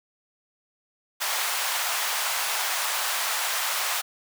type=high-pass noise; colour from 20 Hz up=pink; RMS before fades=-27 dBFS; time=1.2-4.02 s; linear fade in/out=20 ms; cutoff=770 Hz; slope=24 dB/octave; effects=none